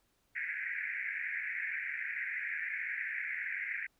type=band-pass noise; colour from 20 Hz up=white; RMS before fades=-38 dBFS; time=0.35-3.87 s; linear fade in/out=10 ms; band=1600 to 2300 Hz; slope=96 dB/octave; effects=pink hiss -75 dBFS RMS until 3.99 s